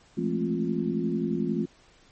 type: tone cluster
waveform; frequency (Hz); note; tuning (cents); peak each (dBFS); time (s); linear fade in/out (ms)
sine; 169.2 / 211.4 / 222.6 / 266.4 / 350.1; E3 / G#3 / A3 / C4 / F4; +45 / +31 / +20 / +31 / +4; -31; 0.17-1.66; 10
effects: pink hiss -58 dBFS RMS until 2.11 s + MP3 32 kbps